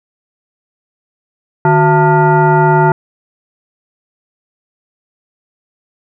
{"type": "tone with frequency modulation", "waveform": "sine", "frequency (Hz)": 370, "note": "F#4", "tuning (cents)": 0, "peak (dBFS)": -6, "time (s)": [1.65, 2.92], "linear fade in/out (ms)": 2, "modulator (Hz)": 522, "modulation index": 1.6, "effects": []}